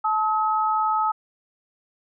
sine tone pair together, 868.7 / 1278 Hz, A5 / D#6, -22 / +46 cents, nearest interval perfect fifth, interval 668 cents, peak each -22 dBFS, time 0.04-1.12 s, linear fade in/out 10 ms, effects none

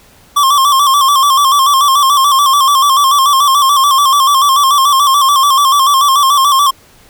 square tone with vibrato, 1108.7 Hz, C#6, in tune, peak -7 dBFS, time 0.36-6.71 s, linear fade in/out 10 ms, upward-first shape square, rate 6.9 Hz, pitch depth 69 cents each way, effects pink hiss -44 dBFS RMS until 7.09 s

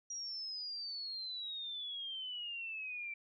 sine exponential sweep, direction down, 5760 to 2332 Hz, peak -40 dBFS, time 0.1-3.14 s, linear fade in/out 5 ms, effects none

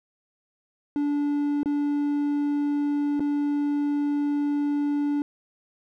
triangle tone with dropouts, 289.9 Hz, D4, 22 cents flat, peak -20 dBFS, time 0.96-5.22 s, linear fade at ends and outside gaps 1 ms, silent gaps 1.632-1.658 / 3.196-3.204 s, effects none

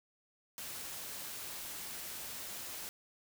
white noise, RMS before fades -44 dBFS, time 0.58-2.89 s, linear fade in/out 0 ms, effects none

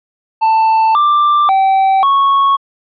triangle tone with pitch steps, 887 / 1181 / 772 / 1105 Hz, A5 / D6 / G5 / C#6, +14 / +9 / -27 / -6 cents, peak -6 dBFS, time 0.41-2.57 s, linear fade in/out 20 ms, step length 540 ms, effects resampled to 11025 Hz

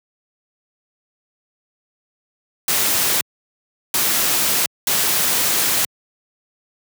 white noise bursts at uneven times, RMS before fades -18 dBFS, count 3, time 2.68-3.21 / 3.94-4.66 / 4.87-5.85 s, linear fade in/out 2 ms, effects high-pass 100 Hz 12 dB/octave

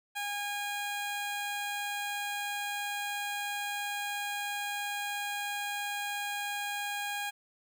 15% pulse tone, 817 Hz, G#5, 29 cents flat, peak -27 dBFS, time 0.15-7.31 s, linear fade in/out 20 ms, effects none

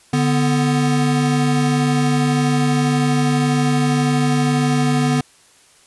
square tone pair together, 146.5 / 248.3 Hz, D3 / B3, -4 / +9 cents, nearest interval major sixth, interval 913 cents, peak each -18 dBFS, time 0.13-5.21 s, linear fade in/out 5 ms, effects white hiss -51 dBFS RMS until 5.86 s + resampled to 24000 Hz

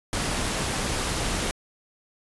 pink noise, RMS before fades -27 dBFS, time 0.13-1.51 s, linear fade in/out 0 ms, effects resampled to 24000 Hz

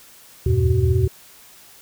sine tone cluster, 75 / 79.8 / 95.4 / 119.4 / 376.6 Hz, D2 / D#2 / G2 / A#2 / F#4, +37 / +44 / -47 / +42 / +31 cents, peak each -28 / -20 / -20 / -19 / -23 dBFS, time 0.46-1.08 s, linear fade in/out 5 ms, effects white hiss -47 dBFS RMS until 1.81 s

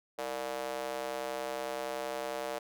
square tone with high-pass filter, 65.41 Hz, C2, in tune, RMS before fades -37 dBFS, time 0.18-2.59 s, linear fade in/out 10 ms, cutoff 560 Hz, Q 2.6, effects none

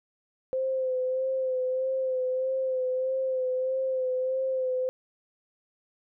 sine tone with vibrato, 518 Hz, C5, 17 cents flat, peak -25 dBFS, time 0.53-4.89 s, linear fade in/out 0 ms, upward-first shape sine, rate 1.6 Hz, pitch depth 29 cents each way, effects none

